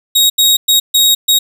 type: tone bursts at uneven times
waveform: sawtooth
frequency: 3778 Hz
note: A#7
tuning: 22 cents sharp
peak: -4 dBFS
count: 5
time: 0.15-0.3 / 0.38-0.57 / 0.68-0.8 / 0.94-1.15 / 1.28-1.39 s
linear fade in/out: 10 ms
effects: none